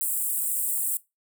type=high-pass noise; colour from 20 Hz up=pink; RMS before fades=-27 dBFS; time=0.01-0.97 s; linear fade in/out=0 ms; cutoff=7800 Hz; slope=96 dB/octave; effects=noise-tail reverb RT60 0.2 s tail -19 dB re dry